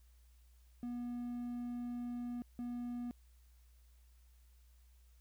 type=tone bursts at uneven times; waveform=triangle; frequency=242.1 Hz; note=B3; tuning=34 cents flat; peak=-37 dBFS; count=2; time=0.83-2.42 / 2.59-3.11 s; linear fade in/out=0 ms; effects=added 60 Hz sine -61 dBFS peak until 5.2 s + white hiss -75 dBFS RMS until 5.2 s